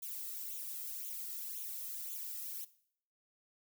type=noise with flanger; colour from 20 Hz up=violet; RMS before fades=-43 dBFS; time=0.02-2.65 s; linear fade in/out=10 ms; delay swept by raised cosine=0.29 to 1.59 ms; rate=1.9 Hz; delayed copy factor=+0.85; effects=noise-tail reverb RT60 0.6 s tail -17 dB re dry